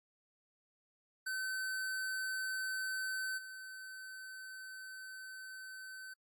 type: tone with level steps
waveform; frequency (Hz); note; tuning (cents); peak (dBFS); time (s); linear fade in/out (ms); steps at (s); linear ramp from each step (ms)
square; 1529; G6; -44; -37 / -47; 1.26-6.14; 10; 3.37; 20
effects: AAC 64 kbps